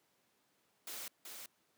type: noise with echo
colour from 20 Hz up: white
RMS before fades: -45 dBFS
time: 0.87-1.08 s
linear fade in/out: 2 ms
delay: 380 ms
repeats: 1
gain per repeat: -4 dB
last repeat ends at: 1.46 s
effects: pink hiss -75 dBFS RMS until 1.77 s + high-pass 200 Hz 12 dB/octave